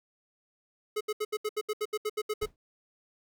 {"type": "tone bursts", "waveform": "square", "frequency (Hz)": 425.6, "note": "G#4", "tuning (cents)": 42, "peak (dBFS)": -29, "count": 13, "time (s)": [0.96, 2.46], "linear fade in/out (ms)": 10, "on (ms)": 48, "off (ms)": 73}
{"type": "noise with exponential decay", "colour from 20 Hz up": "brown", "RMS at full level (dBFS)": -36, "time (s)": [2.42, 2.56], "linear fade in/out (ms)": 1, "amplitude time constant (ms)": 30}
{"effects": []}